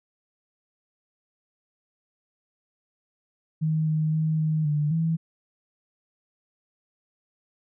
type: tone with pitch steps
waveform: sine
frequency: 157.1 / 155.7 / 157.4 / 156.1 / 148.7 / 162.9 Hz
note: D#3 / D#3 / D#3 / D#3 / D3 / E3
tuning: +17 / +2 / +20 / +6 / +22 / -20 cents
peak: -21 dBFS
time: 3.61-5.17 s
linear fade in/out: 20 ms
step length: 260 ms
effects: none